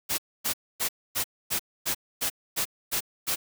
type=noise bursts; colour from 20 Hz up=white; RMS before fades=-27 dBFS; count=10; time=0.09-3.36 s; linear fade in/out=20 ms; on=93 ms; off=260 ms; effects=none